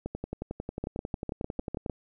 two click trains, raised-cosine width 2 ms, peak -20 / -18 dBFS, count 21 / 8, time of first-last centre 0.06-1.862 / 0.84-1.897 s, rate 11.1 / 6.62 Hz, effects none

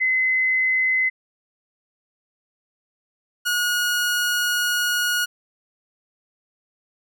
sine / sawtooth tone pair in turn, 2042 / 1446.5 Hz, C7 / F#6, -43 / -40 cents, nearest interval tritone, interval 597 cents, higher first, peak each -17 / -16 dBFS, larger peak second, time 0-1.1 / 3.45-5.26 s, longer second, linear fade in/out 20 ms, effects none

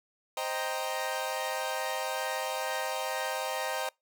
sawtooth chord, C minor seventh, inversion none, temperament equal, 523.3 / 622.3 / 784 / 932.3 Hz, C5 / Eb5 / G5 / Bb5, 0 / 0 / 0 / 0 cents, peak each -33 dBFS, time 0.37-3.89 s, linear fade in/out 2 ms, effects noise-tail reverb RT60 0.2 s tail -25 dB re dry

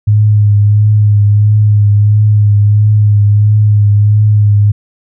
sine tone with vibrato, 104.5 Hz, G#2, 11 cents sharp, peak -4 dBFS, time 0.07-4.72 s, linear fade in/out 10 ms, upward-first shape triangle, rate 1.5 Hz, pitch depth 32 cents each way, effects none

